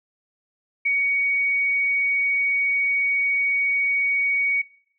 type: tone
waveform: sine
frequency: 2243 Hz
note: C#7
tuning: 20 cents sharp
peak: -18 dBFS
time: 0.85-4.62 s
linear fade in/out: 10 ms
effects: noise-tail reverb RT60 0.6 s tail -18 dB re dry